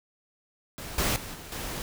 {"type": "noise with level steps", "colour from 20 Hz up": "pink", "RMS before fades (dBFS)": [-39, -26, -39, -43, -35], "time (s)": [0.78, 1.82], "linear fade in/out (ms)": 0, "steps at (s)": [0.98, 1.16, 1.34, 1.52], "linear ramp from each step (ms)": 2, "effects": []}